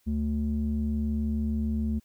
square tone with low-pass filter, 73.42 Hz, D2, in tune, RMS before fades -28 dBFS, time 0.06-2 s, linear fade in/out 20 ms, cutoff 220 Hz, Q 3.5, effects white hiss -68 dBFS RMS until 2.04 s

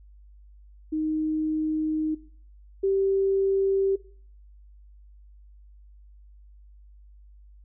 sine tone pair in turn, 311.1 / 389.3 Hz, D#4 / G4, 0 / -12 cents, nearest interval major third, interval 388 cents, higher second, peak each -24 / -20 dBFS, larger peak second, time 0.92-2.15 / 2.83-3.96 s, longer first, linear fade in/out 10 ms, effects noise-tail reverb RT60 0.5 s tail -19 dB re dry + added 50 Hz sine -48 dBFS peak until 7.64 s

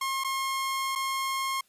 sawtooth tone with dropouts, 1073 Hz, C6, 43 cents sharp, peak -24 dBFS, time 0.01-1.61 s, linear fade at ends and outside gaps 5 ms, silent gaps 0.238-0.245 / 0.953-0.957 s, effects white hiss -66 dBFS RMS until 1.68 s + resampled to 32000 Hz

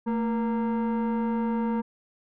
sine tone with frequency modulation, 224.8 Hz, A3, 37 cents sharp, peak -21 dBFS, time 0.06-1.82 s, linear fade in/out 20 ms, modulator 701 Hz, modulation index 0.69, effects tanh soft clip ceiling -23 dBFS

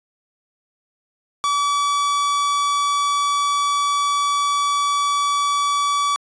45% pulse tone, 1147 Hz, D6, 41 cents flat, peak -17 dBFS, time 1.44-6.16 s, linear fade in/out 0 ms, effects resampled to 22050 Hz

